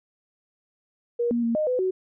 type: tone with pitch steps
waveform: sine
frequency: 475.7 / 236.9 / 231.7 / 614 / 503 / 373.6 Hz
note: A#4 / A#3 / A#3 / D#5 / B4 / F#4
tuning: +35 / +28 / -10 / -23 / +32 / +17 cents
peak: -21 dBFS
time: 1.19-1.91 s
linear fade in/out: 10 ms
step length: 120 ms
effects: none